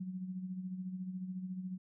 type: tone with tremolo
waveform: sine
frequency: 185 Hz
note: F#3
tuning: in tune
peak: -36 dBFS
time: 0-1.78 s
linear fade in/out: 10 ms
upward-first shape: sine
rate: 14 Hz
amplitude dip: 55%
effects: none